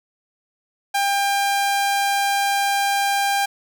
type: tone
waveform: sawtooth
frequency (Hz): 798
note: G5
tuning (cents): +31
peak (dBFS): -14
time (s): 0.94-3.46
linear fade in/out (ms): 10
effects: none